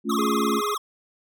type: chord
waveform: sine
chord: A augmented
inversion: none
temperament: equal with one note detuned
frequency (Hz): 220 / 278.5 / 349.2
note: A3 / C#4 / E#4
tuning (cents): 0 / +8 / 0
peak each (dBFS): -25 / -27 / -28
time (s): 0.04-0.62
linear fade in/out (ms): 50
type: tone with vibrato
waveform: square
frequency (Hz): 1181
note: D6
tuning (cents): +9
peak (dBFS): -26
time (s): 0.09-0.78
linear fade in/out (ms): 10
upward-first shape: sine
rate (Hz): 20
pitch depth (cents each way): 170
type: harmonic tone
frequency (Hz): 415.3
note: G#4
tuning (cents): 0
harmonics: 1 / 3 / 5 / 6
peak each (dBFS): -27 / -36 / -42 / -43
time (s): 0.18-0.75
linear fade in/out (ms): 10
effects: none